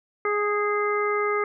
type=harmonic tone with a mistuned harmonic; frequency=415.3 Hz; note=G#4; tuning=in tune; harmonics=1 / 2 / 3 / 4 / 5; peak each=-24 / -36 / -26 / -36 / -30 dBFS; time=0.25-1.44 s; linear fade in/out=2 ms; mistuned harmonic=4; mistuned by=-20 cents; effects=none